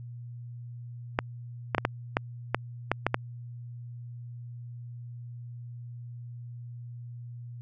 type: clicks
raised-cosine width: 0.5 ms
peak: -8 dBFS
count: 9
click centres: 1.189 / 1.748 / 1.782 / 1.851 / 2.169 / 2.546 / 2.916 / 3.066 / 3.144 s
effects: added 120 Hz sine -39 dBFS peak until 7.61 s